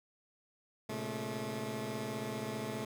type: tone cluster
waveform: 15% pulse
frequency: 115.6 / 134.4 / 216.2 Hz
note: A#2 / C3 / A3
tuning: -14 / +47 / -30 cents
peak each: -37 / -37 / -33 dBFS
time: 0.89-2.85 s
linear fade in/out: 5 ms
effects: none